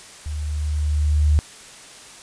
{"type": "tone with level ramp", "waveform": "sine", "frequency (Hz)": 75.1, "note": "D2", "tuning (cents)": 39, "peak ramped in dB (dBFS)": [-25, -12], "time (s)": [0.26, 1.39], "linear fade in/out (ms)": 0, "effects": ["white hiss -42 dBFS RMS until 2.22 s", "resampled to 22050 Hz"]}